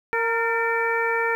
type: harmonic tone with a mistuned harmonic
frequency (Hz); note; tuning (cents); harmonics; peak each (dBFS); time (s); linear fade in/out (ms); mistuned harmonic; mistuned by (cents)
461.4; A#4; -18; 1 / 2 / 3 / 4 / 5; -25 / -27 / -28 / -26 / -29; 0.13-1.35; 0; 4; -45
effects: 9-bit